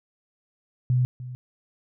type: tone with echo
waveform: sine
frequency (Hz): 125.5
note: B2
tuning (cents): +28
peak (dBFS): -18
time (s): 0.9-1.05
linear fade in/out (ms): 0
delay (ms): 300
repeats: 1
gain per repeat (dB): -15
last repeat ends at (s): 1.35
effects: none